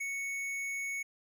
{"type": "tone with tanh clipping", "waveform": "triangle", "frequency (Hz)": 2217, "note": "C#7", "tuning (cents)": 0, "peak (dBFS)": -36, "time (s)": [0, 1.03], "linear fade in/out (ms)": 10, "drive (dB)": 17, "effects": []}